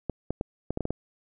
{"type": "clicks", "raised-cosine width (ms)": 2, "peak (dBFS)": -15, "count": 8, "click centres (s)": [0.097, 0.306, 0.411, 0.706, 0.774, 0.807, 0.854, 0.906], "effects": []}